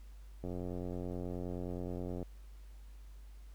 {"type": "click train", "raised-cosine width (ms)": 2, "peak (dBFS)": -28, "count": 161, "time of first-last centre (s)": [0.44, 2.228], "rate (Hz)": 89.5, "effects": ["added 50 Hz sine -49 dBFS peak until 3.54 s", "pink hiss -68 dBFS RMS until 3.54 s"]}